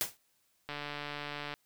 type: noise with exponential decay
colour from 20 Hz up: white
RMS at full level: -28 dBFS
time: 0.01-0.17 s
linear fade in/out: 0 ms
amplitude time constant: 33 ms
type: click train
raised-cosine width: 0.3 ms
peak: -23 dBFS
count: 125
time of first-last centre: 0.69-1.539 s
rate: 146 Hz
effects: white hiss -73 dBFS RMS until 1.65 s